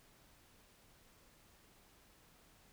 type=silence; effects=pink hiss -66 dBFS RMS until 2.72 s